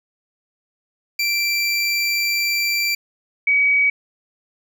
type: tone pair in turn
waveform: 25% pulse / sine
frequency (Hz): 2349 / 2268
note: D7 / C#7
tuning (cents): 0 / +39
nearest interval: minor second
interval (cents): 61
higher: first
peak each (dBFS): -14 / -13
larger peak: second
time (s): 1.19-2.95 / 3.47-3.9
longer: first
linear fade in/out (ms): 5
effects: none